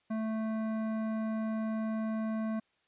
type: tone with hard clipping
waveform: triangle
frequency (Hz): 220.1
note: A3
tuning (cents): +1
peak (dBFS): -33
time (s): 0.1-2.6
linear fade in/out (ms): 10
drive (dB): 17
effects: white hiss -73 dBFS RMS until 2.87 s + resampled to 8000 Hz